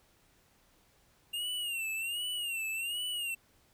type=tone with vibrato; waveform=square; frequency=2790 Hz; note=F7; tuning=2 cents flat; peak=-34 dBFS; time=1.33-3.35 s; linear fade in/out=10 ms; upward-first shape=sine; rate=1.3 Hz; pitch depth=110 cents each way; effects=pink hiss -67 dBFS RMS until 3.73 s

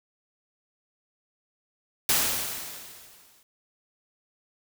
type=noise with exponential decay; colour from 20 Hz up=white; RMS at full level=-21 dBFS; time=2.09-3.43 s; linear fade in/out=2 ms; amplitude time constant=290 ms; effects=none

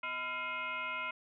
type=tone with frequency modulation; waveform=sine; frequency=1760 Hz; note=A6; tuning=in tune; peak=-35 dBFS; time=0.03-1.11 s; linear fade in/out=5 ms; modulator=376 Hz; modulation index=2.4; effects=none

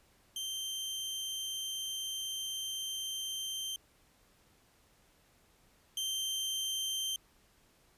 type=tone pair in turn; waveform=sawtooth; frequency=3136 / 3136 Hz; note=G7 / G7; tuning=0 / 0 cents; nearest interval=unison; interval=0 cents; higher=neither; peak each=-33 / -30 dBFS; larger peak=second; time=0.36-3.76 / 5.97-7.16 s; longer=first; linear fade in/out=2 ms; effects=pink hiss -67 dBFS RMS until 7.97 s + resampled to 32000 Hz

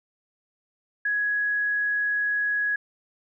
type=tone; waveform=sine; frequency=1671 Hz; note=G#6; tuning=10 cents sharp; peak=-22 dBFS; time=1.05-2.76 s; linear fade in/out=5 ms; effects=none

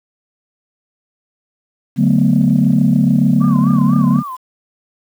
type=chord; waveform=sine; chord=B minor seventh; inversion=first; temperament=equal with one note detuned; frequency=145.06 / 185 / 220 / 246.9 Hz; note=D3 / F#3 / A3 / B3; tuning=-21 / 0 / 0 / 0 cents; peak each=-14 dBFS; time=1.96-4.23 s; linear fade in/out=50 ms
type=tone with vibrato; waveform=sine; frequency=1108.7 Hz; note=C#6; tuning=in tune; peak=-23 dBFS; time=3.4-4.37 s; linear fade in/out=20 ms; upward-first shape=sine; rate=4 Hz; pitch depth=150 cents each way
effects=tanh soft clip ceiling -2 dBFS + 7-bit

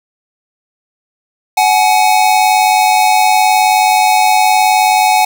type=tone pair together; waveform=square; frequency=746 / 845.1 Hz; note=F#5 / G#5; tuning=+14 / +30 cents; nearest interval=major second; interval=216 cents; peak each=-11 dBFS; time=1.57-5.25 s; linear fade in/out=5 ms; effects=none

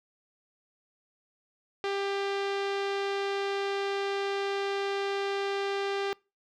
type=tone with low-pass filter; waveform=sawtooth; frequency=396.6 Hz; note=G4; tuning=20 cents sharp; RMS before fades=-31 dBFS; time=1.84-6.13 s; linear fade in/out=0 ms; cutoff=3800 Hz; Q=1.2; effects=noise-tail reverb RT60 0.3 s tail -26 dB re dry

